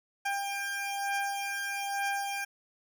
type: beating tone pair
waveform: 20% pulse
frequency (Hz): 797 / 798.1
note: G5 / G5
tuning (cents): +28 / +31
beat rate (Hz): 1.1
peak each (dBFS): -31 / -28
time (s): 0.25-2.45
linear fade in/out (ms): 10
effects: none